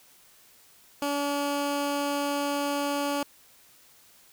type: tone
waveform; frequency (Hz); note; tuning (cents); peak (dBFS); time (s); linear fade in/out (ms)
15% pulse; 285.6; D4; -48; -20; 1.02-3.23; 2
effects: white hiss -57 dBFS RMS until 4.32 s